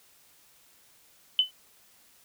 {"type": "tone with exponential decay", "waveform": "sine", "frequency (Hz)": 3023, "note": "F#7", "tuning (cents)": 36, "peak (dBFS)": -15, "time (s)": [1.39, 1.51], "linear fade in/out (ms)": 1, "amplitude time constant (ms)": 26, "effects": ["white hiss -60 dBFS RMS until 2.24 s"]}